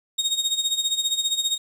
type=tone with tremolo; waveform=30% pulse; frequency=3729 Hz; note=A#7; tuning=in tune; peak=-16 dBFS; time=0.18-1.58 s; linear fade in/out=10 ms; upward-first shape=sine; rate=15 Hz; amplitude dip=75%; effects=resampled to 32000 Hz + 9-bit